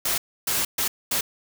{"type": "noise bursts at uneven times", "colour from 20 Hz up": "white", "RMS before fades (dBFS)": -24, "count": 4, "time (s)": [[0.05, 0.18], [0.47, 0.65], [0.78, 0.88], [1.11, 1.21]], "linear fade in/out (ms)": 5, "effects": []}